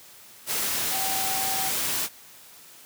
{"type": "tone in noise", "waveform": "sine", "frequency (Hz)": 769, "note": "G5", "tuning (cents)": -33, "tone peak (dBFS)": -31, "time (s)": [0.9, 1.72], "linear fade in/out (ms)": 50, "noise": "white", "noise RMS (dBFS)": -27, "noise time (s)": [0.46, 2.09], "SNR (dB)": -7, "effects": ["white hiss -49 dBFS RMS until 2.85 s", "high-pass 80 Hz 12 dB/octave"]}